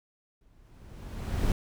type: noise with exponential growth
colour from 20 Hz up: brown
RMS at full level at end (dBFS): -24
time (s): 0.41-1.52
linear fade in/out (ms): 2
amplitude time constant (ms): 240
effects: none